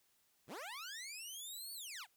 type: linear two-way sweep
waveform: 15% pulse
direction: up then down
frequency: 69.2 to 4520 to 633 Hz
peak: -39 dBFS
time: 0.47-2.07 s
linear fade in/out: 50 ms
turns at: 1.73 s
effects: white hiss -75 dBFS RMS until 2.16 s